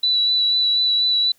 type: tone with vibrato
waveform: sine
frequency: 3951 Hz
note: B7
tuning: in tune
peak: -15 dBFS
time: 0.03-1.32 s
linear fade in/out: 5 ms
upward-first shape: sine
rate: 4.1 Hz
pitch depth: 16 cents each way
effects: white hiss -59 dBFS RMS until 1.38 s